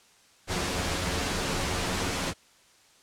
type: noise with comb filter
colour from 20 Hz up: pink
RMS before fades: -29 dBFS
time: 0.47-2.34 s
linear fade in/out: 50 ms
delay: 11 ms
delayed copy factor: +0.55
effects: white hiss -59 dBFS RMS until 3.02 s + low-pass 8000 Hz 12 dB/octave

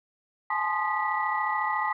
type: tone cluster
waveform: sine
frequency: 840 / 874 / 1047 / 1228 / 1953 Hz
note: G#5 / A5 / C6 / D#6 / B6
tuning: +19 / -12 / +1 / -23 / -20 cents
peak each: -31 dBFS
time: 0.5-1.93 s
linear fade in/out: 5 ms
effects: tanh soft clip ceiling -13 dBFS

